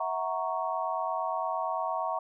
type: chord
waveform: sine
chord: F# dominant seventh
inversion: third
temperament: equal with one note detuned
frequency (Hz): 651.3 / 740 / 932.3 / 1108.7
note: E5 / F#5 / A#5 / C#6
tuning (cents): -21 / 0 / 0 / 0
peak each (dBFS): -34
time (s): 0-2.19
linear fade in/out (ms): 5
effects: none